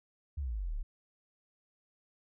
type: exponential sweep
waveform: sine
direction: down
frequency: 77.78 to 30.94 Hz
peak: -33 dBFS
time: 0.37-0.83 s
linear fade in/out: 10 ms
effects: none